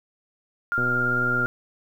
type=tone with vibrato; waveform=sine; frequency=1400 Hz; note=F6; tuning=4 cents sharp; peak=-21 dBFS; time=0.72-1.46 s; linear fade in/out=0 ms; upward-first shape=sine; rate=18 Hz; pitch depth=15 cents each way
type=click train; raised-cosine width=2 ms; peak=-18 dBFS; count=84; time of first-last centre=0.78-1.455 s; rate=123 Hz
effects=9-bit